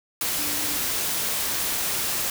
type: tone in noise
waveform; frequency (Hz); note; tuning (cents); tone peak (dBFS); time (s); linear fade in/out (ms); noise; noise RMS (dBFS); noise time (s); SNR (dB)
sine; 293.7; D4; 0; -37; 0.38-0.77; 2; white; -26; 0.21-2.3; -14
effects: none